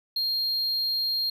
triangle tone, 4220 Hz, C8, 14 cents sharp, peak -23 dBFS, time 0.16-1.3 s, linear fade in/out 5 ms, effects none

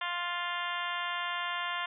harmonic tone, 350 Hz, F4, 4 cents sharp, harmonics 2 / 3 / 4 / 5 / 6 / 7 / 8 / 9 / 10, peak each -42 / -36 / -40 / -39 / -41 / -48 / -42 / -43 / -45 dBFS, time 0.01-1.86 s, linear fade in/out 5 ms, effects none

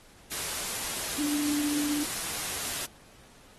sine tone in noise, 293.7 Hz, D4, in tune, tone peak -27 dBFS, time 1.18-2.04 s, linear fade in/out 10 ms, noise white, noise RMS -33 dBFS, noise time 0.31-2.86 s, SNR +3 dB, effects pink hiss -56 dBFS RMS until 3.58 s + AAC 32 kbps

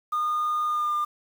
sine tone with pitch glide, 1221 to 1201.4 Hz, D#6 to D6, -33 to +39 cents, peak -21 dBFS, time 0.12-1.05 s, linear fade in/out 10 ms, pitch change -28 cents, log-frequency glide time 0.66-0.93 s, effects tanh soft clip ceiling -21 dBFS + 8-bit

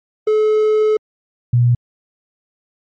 triangle / sine tone pair in turn, 430 / 121.05 Hz, A4 / B2, -40 / -34 cents, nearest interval octave + minor seventh, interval 2194 cents, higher first, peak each -9 dBFS, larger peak neither, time 0.27-0.97 / 1.53-1.75 s, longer first, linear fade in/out 5 ms, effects MP3 32 kbps

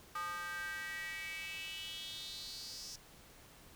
square tone with high-pass filter sweep, 174.61 Hz, F3, in tune, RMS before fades -44 dBFS, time 0.15-2.96 s, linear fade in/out 5 ms, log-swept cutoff 1200 to 5500 Hz, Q 5.5, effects pink hiss -59 dBFS RMS until 3.75 s

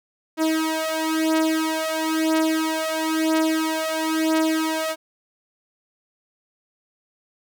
sawtooth beating tone pair, 317.6 / 318.6 Hz, D#4 / D#4, +36 / +41 cents, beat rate 1 Hz, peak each -19 dBFS, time 0.37-4.96 s, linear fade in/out 50 ms, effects none

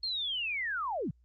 sine linear sweep, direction down, 4308 to 110.6 Hz, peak -31 dBFS, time 0.03-1.11 s, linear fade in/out 5 ms, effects added 60 Hz sine -61 dBFS peak until 1.24 s + Opus 32 kbps

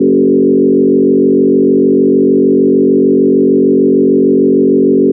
sine tone with frequency modulation, 327.3 Hz, E4, 12 cents flat, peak -5 dBFS, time 0-5.12 s, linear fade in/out 10 ms, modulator 46.6 Hz, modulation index 2.3, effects none

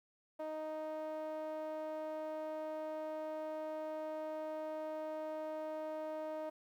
sawtooth tone with band-pass filter, 311.1 Hz, D#4, in tune, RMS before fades -42 dBFS, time 0.39-6.5 s, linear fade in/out 10 ms, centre 690 Hz, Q 3.3, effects 12-bit

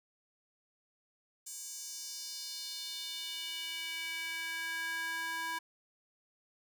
square tone with high-pass filter sweep, 327.6 Hz, E4, 11 cents flat, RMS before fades -40 dBFS, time 1.46-5.59 s, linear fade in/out 10 ms, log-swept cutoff 7300 to 1200 Hz, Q 2.8, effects none

